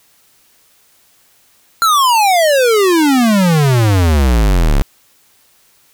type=exponential sweep; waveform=square; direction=down; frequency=1386 to 32.54 Hz; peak=-9 dBFS; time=1.82-4.82 s; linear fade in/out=0 ms; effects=white hiss -52 dBFS RMS until 5.93 s